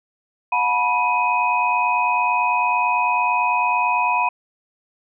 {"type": "tone cluster", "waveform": "sine", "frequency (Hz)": [722, 871, 980, 2511], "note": ["F#5", "A5", "B5", "D#7"], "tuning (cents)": [-43, -18, -14, 15], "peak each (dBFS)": [-25, -27, -18, -23], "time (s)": [0.52, 4.29], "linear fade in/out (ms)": 5, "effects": []}